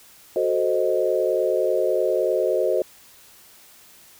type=chord; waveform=sine; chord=F# diminished seventh; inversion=none; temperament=equal; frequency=370 / 440 / 523.3 / 622.3 Hz; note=F#4 / A4 / C5 / Eb5; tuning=0 / 0 / 0 / 0 cents; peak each=-24 / -25 / -23 / -24 dBFS; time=0.36-2.82 s; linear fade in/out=2 ms; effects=white hiss -50 dBFS RMS until 4.19 s